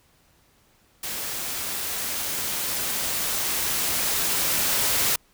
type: noise with level ramp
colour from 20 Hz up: white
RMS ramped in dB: -31 to -22 dBFS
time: 1.03-5.16 s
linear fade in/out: 5 ms
effects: pink hiss -61 dBFS RMS until 5.33 s